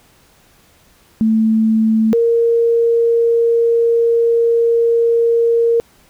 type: tone pair in turn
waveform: sine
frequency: 220.9 / 464.6 Hz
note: A3 / A#4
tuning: +7 / -6 cents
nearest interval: octave + minor second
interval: 1287 cents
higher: second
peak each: -10 dBFS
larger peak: neither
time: 1.21-2.13 / 2.13-5.8 s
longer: second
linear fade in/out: 0 ms
effects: pink hiss -51 dBFS RMS until 6.09 s